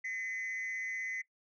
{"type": "tone with frequency modulation", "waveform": "sine", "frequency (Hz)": 2029, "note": "B6", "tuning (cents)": 46, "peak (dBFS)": -33, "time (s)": [0.04, 1.22], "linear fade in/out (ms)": 10, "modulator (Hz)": 189, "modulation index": 0.53, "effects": ["noise-tail reverb RT60 0.1 s tail -19 dB re dry", "tanh soft clip ceiling -34 dBFS"]}